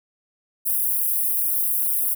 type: high-pass noise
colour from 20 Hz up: white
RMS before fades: -22 dBFS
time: 0.65-2.15 s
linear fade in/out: 20 ms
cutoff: 10000 Hz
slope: 48 dB/octave
effects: none